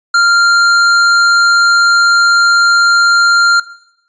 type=tone; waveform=square; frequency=1392 Hz; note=F6; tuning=6 cents flat; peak=-7 dBFS; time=0.14-3.6 s; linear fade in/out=5 ms; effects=noise-tail reverb RT60 0.8 s tail -18 dB re dry + resampled to 16000 Hz